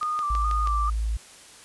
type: tone with vibrato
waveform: sine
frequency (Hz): 1200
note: D6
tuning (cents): +37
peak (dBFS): -24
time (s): 0.01-0.9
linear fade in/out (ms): 5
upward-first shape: square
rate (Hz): 2.3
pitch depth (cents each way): 38
type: click train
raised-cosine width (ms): 0.2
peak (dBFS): -19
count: 5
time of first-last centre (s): 0.03-0.673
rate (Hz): 6.22
type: tone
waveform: sine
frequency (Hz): 55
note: A1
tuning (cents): 0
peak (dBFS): -23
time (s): 0.3-1.17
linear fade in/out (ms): 5
effects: white hiss -48 dBFS RMS until 1.64 s + resampled to 24000 Hz